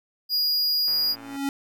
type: tone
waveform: square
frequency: 4874 Hz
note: D#8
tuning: 37 cents flat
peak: -21 dBFS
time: 0.29-1.16 s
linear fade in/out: 50 ms
type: click train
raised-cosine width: 0.5 ms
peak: -29 dBFS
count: 56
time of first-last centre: 0.88-1.362 s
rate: 114 Hz
type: tone with exponential growth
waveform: square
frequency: 277.2 Hz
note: C#4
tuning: in tune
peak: -23 dBFS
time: 0.93-1.49 s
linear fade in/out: 1 ms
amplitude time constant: 120 ms
effects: none